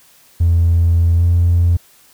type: tone with pitch glide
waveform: triangle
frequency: 84.5 to 86.28 Hz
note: E2 to F2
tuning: +43 to -20 cents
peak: -6 dBFS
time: 0.4-1.77 s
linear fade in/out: 10 ms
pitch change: +37 cents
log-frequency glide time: 1.17-1.23 s
effects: tanh soft clip ceiling -6 dBFS + white hiss -49 dBFS RMS until 2.13 s